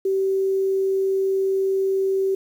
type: tone with quantisation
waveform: sine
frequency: 385.6 Hz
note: G4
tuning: 28 cents flat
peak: -18 dBFS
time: 0.05-2.35 s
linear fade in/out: 5 ms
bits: 8
effects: none